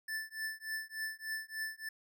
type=tone with tremolo; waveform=square; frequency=1759 Hz; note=A6; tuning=1 cent flat; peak=-35 dBFS; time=0.08-1.89 s; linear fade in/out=5 ms; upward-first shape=triangle; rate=3.4 Hz; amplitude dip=100%; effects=none